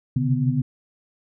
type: tone cluster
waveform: sine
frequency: 127.9 / 134.3 / 146.4 / 249.8 Hz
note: C3 / C3 / D3 / B3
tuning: -39 / +46 / -5 / +20 cents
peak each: -24 dBFS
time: 0.16-0.62 s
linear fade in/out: 5 ms
effects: none